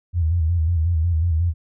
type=tone with vibrato; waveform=sine; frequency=83 Hz; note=E2; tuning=12 cents sharp; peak=-16 dBFS; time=0.13-1.54 s; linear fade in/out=50 ms; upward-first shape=square; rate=5.5 Hz; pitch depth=78 cents each way; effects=none